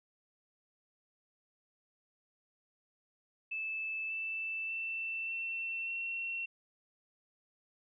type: tone with pitch steps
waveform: sine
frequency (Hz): 2626 / 2649 / 2672 / 2695 / 2719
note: E7 / E7 / E7 / E7 / F7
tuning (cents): -7 / +8 / +23 / +38 / -47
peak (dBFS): -35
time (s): 3.51-6.46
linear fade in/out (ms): 10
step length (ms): 590
effects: none